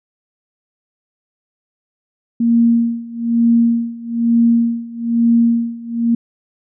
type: tone with tremolo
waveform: sine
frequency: 233.1 Hz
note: A#3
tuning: in tune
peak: -8 dBFS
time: 2.4-6.15 s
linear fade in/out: 5 ms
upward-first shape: sine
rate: 1.1 Hz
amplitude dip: 90%
effects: none